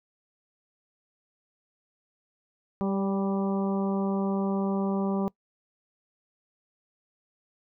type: harmonic tone with a mistuned harmonic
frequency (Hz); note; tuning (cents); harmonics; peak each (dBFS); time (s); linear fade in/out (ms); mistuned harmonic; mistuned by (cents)
196; G3; 0; 1 / 2 / 3 / 4 / 5 / 6; -26 / -32 / -36 / -38 / -40 / -42; 2.81-5.28; 0; 3; -21
effects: noise-tail reverb RT60 0.1 s tail -23 dB re dry